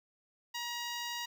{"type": "tone with notch filter", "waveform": "10% pulse", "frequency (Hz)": 952, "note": "A#5", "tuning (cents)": 36, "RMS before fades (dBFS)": -39, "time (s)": [0.54, 1.26], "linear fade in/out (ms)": 10, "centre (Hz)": 11000, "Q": 1.8, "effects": []}